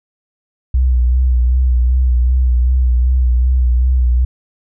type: tone with vibrato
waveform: sine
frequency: 62.3 Hz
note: B1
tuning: 16 cents sharp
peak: -9 dBFS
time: 0.74-4.25 s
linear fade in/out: 5 ms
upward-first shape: sine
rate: 2.6 Hz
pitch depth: 47 cents each way
effects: none